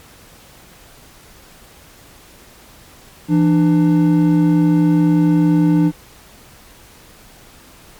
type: tone pair together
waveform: triangle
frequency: 167.75 / 298.9 Hz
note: E3 / D4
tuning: +31 / +31 cents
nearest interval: minor seventh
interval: 1000 cents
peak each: -11 dBFS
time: 3.28-5.92 s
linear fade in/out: 50 ms
effects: pink hiss -44 dBFS RMS until 7.99 s + MP3 96 kbps